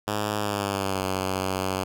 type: tone with pitch glide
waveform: 5% pulse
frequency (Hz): 104.4 to 94.64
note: G#2 to F#2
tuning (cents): +10 to +40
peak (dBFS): -14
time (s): 0.07-1.84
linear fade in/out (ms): 10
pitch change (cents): -170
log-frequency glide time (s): 0.38-1.03
effects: none